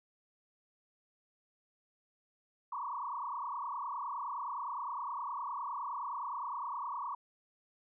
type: tone with frequency modulation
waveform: sine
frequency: 1046.5 Hz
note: C6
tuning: in tune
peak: -36 dBFS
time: 2.72-7.15 s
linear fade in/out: 5 ms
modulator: 29.7 Hz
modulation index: 4.1
effects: none